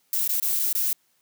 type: noise with dropouts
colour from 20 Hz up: violet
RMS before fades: -24 dBFS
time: 0.13-0.93 s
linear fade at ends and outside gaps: 1 ms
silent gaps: 0.277-0.292 / 0.4-0.425 / 0.592-0.595 / 0.728-0.751 s
effects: white hiss -67 dBFS RMS until 1.21 s + high-pass 80 Hz 12 dB/octave